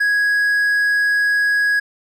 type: tone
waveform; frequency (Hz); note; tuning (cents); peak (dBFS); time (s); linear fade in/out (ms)
triangle; 1661.2; G#6; 0; -12; 0-1.8; 10
effects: none